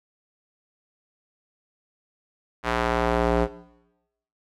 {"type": "tone with band-pass filter sweep", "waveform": "square", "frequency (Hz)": 58.6, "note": "A#1", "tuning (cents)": 10, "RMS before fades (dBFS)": -23, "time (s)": [2.63, 3.48], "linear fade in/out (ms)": 50, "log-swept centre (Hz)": [1400, 500], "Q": 0.84, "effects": ["noise-tail reverb RT60 0.9 s tail -17 dB re dry", "AAC 64 kbps"]}